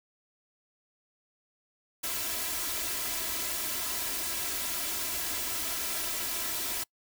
white noise with comb filter, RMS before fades -33 dBFS, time 2.03-6.84 s, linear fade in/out 10 ms, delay 3 ms, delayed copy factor +0.7, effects noise-tail reverb RT60 0.1 s tail -26 dB re dry

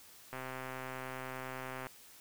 click train, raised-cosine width 0.5 ms, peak -27 dBFS, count 201, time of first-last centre 0.33-1.868 s, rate 130 Hz, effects white hiss -57 dBFS RMS until 2.2 s

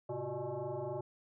sine tone with frequency modulation, 110.2 Hz, A2, 3 cents sharp, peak -36 dBFS, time 0.09-1.01 s, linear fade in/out 5 ms, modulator 244 Hz, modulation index 2.9, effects none

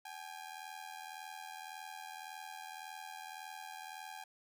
sawtooth ring-modulated tone, 809 Hz, G#5, 46 cents flat, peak -39 dBFS, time 0.05-4.24 s, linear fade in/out 5 ms, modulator 40.9 Hz, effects none

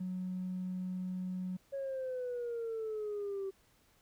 triangle tone, 183.8 Hz, F#3, 11 cents flat, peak -32 dBFS, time 0-1.57 s, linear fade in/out 10 ms
sine exponential sweep, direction down, 554.4 to 384.1 Hz, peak -34 dBFS, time 1.72-3.51 s, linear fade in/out 20 ms
effects tanh soft clip ceiling -33 dBFS + pink hiss -69 dBFS RMS until 4.01 s

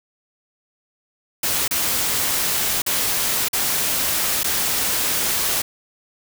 white noise with dropouts, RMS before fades -21 dBFS, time 1.43-5.62 s, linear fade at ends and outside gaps 5 ms, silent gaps 1.679-1.709 / 2.82-2.863 / 3.485-3.531 / 4.433-4.442 s, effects none

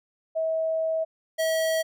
sine / square tone pair in turn, 644 / 644 Hz, E5 / E5, -41 / -41 cents, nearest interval unison, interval 0 cents, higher neither, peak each -23 / -23 dBFS, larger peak neither, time 0.35-1.05 / 1.38-1.83 s, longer first, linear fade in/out 20 ms, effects none

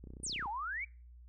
click train, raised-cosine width 3 ms, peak -37 dBFS, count 14, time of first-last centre 0.04-0.458 s, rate 31.1 Hz
sine exponential two-way sweep, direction down then up, 10000 to 790 to 2374 Hz, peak -36 dBFS, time 0.23-0.85 s, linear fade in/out 10 ms, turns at 0.48 s
effects noise-tail reverb RT60 0.4 s tail -26 dB re dry + added 60 Hz sine -52 dBFS peak until 1.28 s

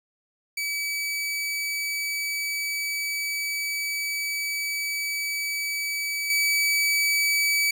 sawtooth tone with level steps, 2290 Hz, D7, 44 cents flat, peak -23 / -17 dBFS, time 0.57-7.71 s, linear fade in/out 5 ms, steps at 6.3 s, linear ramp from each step 2 ms, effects none

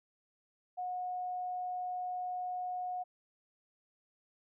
sine tone, 727 Hz, F#5, 31 cents flat, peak -35 dBFS, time 0.77-3.04 s, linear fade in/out 20 ms, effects none

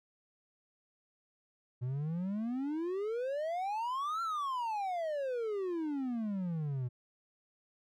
triangle exponential two-way sweep, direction up then down, 120 to 1376 to 120 Hz, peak -31 dBFS, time 1.81-6.89 s, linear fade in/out 20 ms, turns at 4.22 s, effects none

